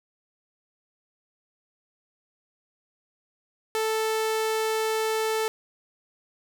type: tone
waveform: sawtooth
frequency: 440 Hz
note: A4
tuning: in tune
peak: -20 dBFS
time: 3.75-5.48 s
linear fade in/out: 0 ms
effects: none